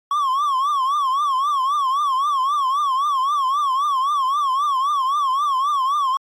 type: tone with vibrato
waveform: triangle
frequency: 1108.7 Hz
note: C#6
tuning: in tune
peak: -15 dBFS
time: 0.11-6.17 s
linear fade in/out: 2 ms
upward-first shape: triangle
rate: 3.8 Hz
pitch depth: 160 cents each way
effects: AAC 48 kbps